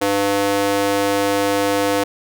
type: tone with high-pass filter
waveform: square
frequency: 100 Hz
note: G2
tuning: 35 cents sharp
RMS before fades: -18 dBFS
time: 0.01-2.04 s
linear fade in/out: 10 ms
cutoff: 420 Hz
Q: 1.7
effects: none